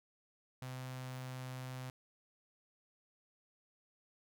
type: tone with notch filter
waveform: sawtooth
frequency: 128.7 Hz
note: C3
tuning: 28 cents flat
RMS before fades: -45 dBFS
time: 0.62-1.9 s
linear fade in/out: 2 ms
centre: 340 Hz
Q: 1.2
effects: none